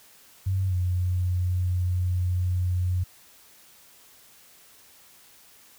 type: tone with pitch glide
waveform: sine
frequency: 95.2 to 90.22 Hz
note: F#2 to F#2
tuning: +50 to -43 cents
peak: -22 dBFS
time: 0.46-3.04 s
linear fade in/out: 10 ms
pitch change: -93 cents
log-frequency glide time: 0.67-0.74 s
effects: white hiss -54 dBFS RMS until 5.78 s